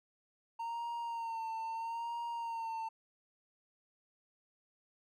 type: tone with vibrato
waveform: triangle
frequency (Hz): 918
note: A#5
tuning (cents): -27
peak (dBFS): -35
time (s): 0.59-2.89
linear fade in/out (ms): 10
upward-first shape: sine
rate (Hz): 0.77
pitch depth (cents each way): 40
effects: none